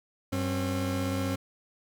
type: tone pair together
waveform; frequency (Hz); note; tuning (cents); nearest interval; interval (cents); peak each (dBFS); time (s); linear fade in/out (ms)
30% pulse; 95.1 / 269; F#2 / C4; +48 / +48; octave + tritone; 1800; -28; 0.32-1.36; 10
effects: none